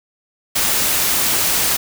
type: noise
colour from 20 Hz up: white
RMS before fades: -17 dBFS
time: 0.55-1.77 s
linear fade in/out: 10 ms
effects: none